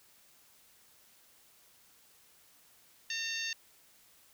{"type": "harmonic tone", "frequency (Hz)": 909, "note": "A#5", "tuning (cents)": -44, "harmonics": [2, 3, 4, 5, 6, 7], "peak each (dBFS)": [-40, -39, -42, -41, -46, -43], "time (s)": [3.1, 3.53], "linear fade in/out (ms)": 2, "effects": ["white hiss -63 dBFS RMS until 4.33 s"]}